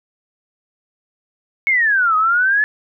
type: exponential two-way sweep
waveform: sine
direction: down then up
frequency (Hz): 2217 to 1247 to 1741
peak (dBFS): -12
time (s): 1.67-2.64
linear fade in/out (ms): 0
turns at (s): 2.16
effects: none